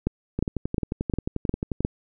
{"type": "two click trains", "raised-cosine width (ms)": 3, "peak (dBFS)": [-9, -13], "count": [6, 17], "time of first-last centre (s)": [[0.07, 1.849], [0.39, 1.806]], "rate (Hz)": [2.81, 11.3], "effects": []}